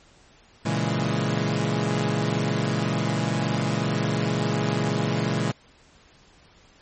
sawtooth chord, A# half-diminished seventh, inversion none, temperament equal, 116.54 / 138.59 / 164.81 / 207.7 Hz, A#2 / C#3 / E3 / G#3, 0 / 0 / 0 / 0 cents, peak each -24 dBFS, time 0.65-5.52 s, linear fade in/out 10 ms, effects pink hiss -55 dBFS RMS until 6.81 s + MP3 32 kbps

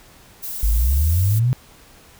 violet noise, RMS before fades -29 dBFS, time 0.42-1.4 s, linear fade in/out 20 ms
sine exponential sweep, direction up, 48.81 to 130.81 Hz, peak -14 dBFS, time 0.63-1.53 s, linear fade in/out 0 ms
effects pink hiss -48 dBFS RMS until 2.19 s

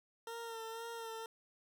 20% pulse tone with vibrato, 456.4 Hz, A#4, 37 cents flat, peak -38 dBFS, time 0.27-1.26 s, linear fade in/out 2 ms, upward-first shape sine, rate 2 Hz, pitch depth 32 cents each way, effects none

